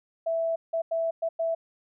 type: tone bursts at uneven times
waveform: sine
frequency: 659.3 Hz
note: E5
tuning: in tune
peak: -24 dBFS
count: 5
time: 0.26-0.56 / 0.73-0.82 / 0.91-1.11 / 1.22-1.29 / 1.39-1.55 s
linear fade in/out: 10 ms
effects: none